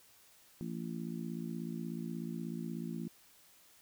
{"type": "harmonic tone", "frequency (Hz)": 56.5, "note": "A1", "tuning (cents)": 47, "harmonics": [3, 4, 5, 6], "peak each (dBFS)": [-41, -41, -48, -47], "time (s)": [0.61, 3.08], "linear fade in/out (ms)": 0, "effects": ["white hiss -63 dBFS RMS until 3.81 s"]}